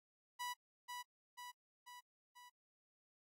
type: tone with echo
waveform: sawtooth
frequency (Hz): 982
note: B5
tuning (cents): -10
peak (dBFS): -38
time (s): 0.39-0.54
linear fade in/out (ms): 20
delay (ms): 490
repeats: 4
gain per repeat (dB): -4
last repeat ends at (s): 2.5
effects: AAC 48 kbps